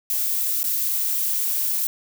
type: noise with dropouts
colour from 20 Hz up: violet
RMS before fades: -23 dBFS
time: 0.1-1.87 s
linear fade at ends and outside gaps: 1 ms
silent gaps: 0.631-0.641 s
effects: none